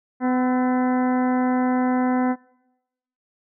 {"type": "harmonic tone with a mistuned harmonic", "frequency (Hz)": 252.6, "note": "B3", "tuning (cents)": 39, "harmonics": [1, 2, 3, 4, 5, 6, 7, 8], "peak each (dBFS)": [-19, -29, -27, -32, -37, -37, -39, -40], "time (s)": [0.2, 2.36], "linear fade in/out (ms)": 50, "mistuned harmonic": 5, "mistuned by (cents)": 63, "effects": ["noise-tail reverb RT60 0.9 s tail -22 dB re dry"]}